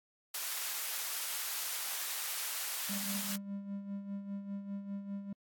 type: high-pass noise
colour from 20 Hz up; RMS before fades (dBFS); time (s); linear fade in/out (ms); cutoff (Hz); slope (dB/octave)
white; -38; 0.34-3.36; 5; 850; 12
type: tone with tremolo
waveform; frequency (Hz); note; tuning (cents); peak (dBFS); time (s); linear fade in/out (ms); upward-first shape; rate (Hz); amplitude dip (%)
triangle; 199.3; G3; +29; -34; 2.89-5.33; 5; sine; 5; 60
effects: AAC 64 kbps